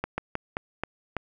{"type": "slowing click train", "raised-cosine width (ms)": 0.5, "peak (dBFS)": -13, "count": 6, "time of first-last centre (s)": [0.04, 1.167], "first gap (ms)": 140, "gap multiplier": 1.24, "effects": []}